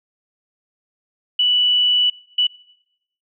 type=tone bursts at uneven times; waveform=sine; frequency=2960 Hz; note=F#7; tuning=in tune; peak=-13 dBFS; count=2; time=1.39-2.1 / 2.38-2.47 s; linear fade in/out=5 ms; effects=noise-tail reverb RT60 0.9 s tail -24 dB re dry